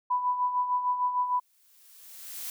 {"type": "tone with tremolo", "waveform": "sine", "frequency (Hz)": 992, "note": "B5", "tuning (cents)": 7, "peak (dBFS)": -22, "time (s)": [0.1, 1.4], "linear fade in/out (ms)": 10, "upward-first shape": "sine", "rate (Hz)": 6.6, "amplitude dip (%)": 60}
{"type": "noise with exponential growth", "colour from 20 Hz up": "blue", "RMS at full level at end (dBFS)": -35, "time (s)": [1.25, 2.5], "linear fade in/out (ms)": 1, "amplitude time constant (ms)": 270}
{"effects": []}